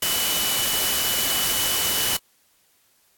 sine tone in noise, 2973 Hz, F#7, 8 cents sharp, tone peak -27 dBFS, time 0.02-2.17 s, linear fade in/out 5 ms, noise white, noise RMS -23 dBFS, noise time 0.02-2.17 s, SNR -7 dB, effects white hiss -62 dBFS RMS until 3.17 s + AAC 64 kbps

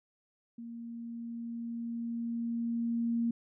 sine tone with level ramp, 233.1 Hz, A#3, in tune, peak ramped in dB -41 to -27 dBFS, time 0.58-3.31 s, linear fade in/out 5 ms, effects none

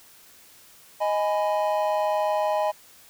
triangle chord, G# minor, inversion second, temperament just, 623 / 830.6 / 996.7 Hz, D#5 / G#5 / B5, +2 / 0 / +16 cents, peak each -22 / -24 / -28 dBFS, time 1-2.72 s, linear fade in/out 20 ms, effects white hiss -52 dBFS RMS until 3.09 s

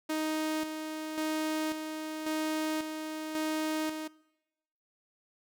sawtooth tone with tremolo, 311.9 Hz, D#4, 4 cents sharp, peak -26 dBFS, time 0.09-4.08 s, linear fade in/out 10 ms, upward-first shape square, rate 0.92 Hz, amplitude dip 50%, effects noise-tail reverb RT60 1.0 s tail -23 dB re dry

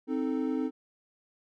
triangle chord, A diminished, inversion first, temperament equal, 261.6 / 311.1 / 440 Hz, C4 / Eb4 / A4, 0 / 0 / 0 cents, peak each -28 / -30 / -34 dBFS, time 0.07-0.71 s, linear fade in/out 50 ms, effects none

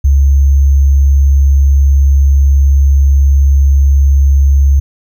sine tone with sample-and-hold, 69.3 Hz, C#2, in tune, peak -4 dBFS, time 0.04-4.8 s, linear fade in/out 10 ms, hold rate 6300 Hz, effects none

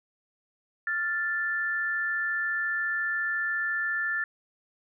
sine tone pair together, 1394.3 / 1760 Hz, F6 / A6, -3 / 0 cents, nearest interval major third, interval 403 cents, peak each -32 / -27 dBFS, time 0.87-4.24 s, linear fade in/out 2 ms, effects none

